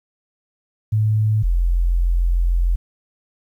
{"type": "tone pair in turn", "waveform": "sine", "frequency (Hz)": [107.8, 43.34], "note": ["A2", "F1"], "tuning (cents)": [-35, -12], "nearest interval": "octave + major third", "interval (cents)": 1577, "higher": "first", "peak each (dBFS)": [-14, -14], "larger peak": "neither", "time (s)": [[0.92, 1.43], [1.43, 2.76]], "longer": "second", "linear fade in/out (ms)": 10, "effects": ["9-bit"]}